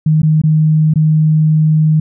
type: tone with dropouts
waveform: sine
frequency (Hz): 155.56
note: D#3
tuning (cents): 0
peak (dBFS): -7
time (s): 0.06-2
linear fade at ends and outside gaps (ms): 5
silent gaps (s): 0.219-0.23 / 0.417-0.436 / 0.938-0.957
effects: none